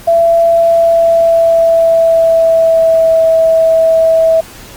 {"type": "tone with pitch glide", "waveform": "sine", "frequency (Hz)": [671, 651.1], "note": ["E5", "E5"], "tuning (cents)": [31, -22], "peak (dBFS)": -5, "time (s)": [0.07, 4.41], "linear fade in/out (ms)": 10, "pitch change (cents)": -53, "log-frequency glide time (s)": [0.54, 3.23], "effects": ["pink hiss -33 dBFS RMS until 4.76 s", "Opus 24 kbps"]}